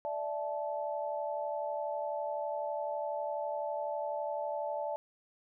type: chord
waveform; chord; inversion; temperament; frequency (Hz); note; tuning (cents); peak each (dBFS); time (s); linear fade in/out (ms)
sine; D suspended second; none; equal with one note detuned; 587.3 / 659.3 / 869.4; D5 / E5 / A5; 0 / 0 / -21; -36 / -39 / -38; 0.05-4.96; 0
effects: none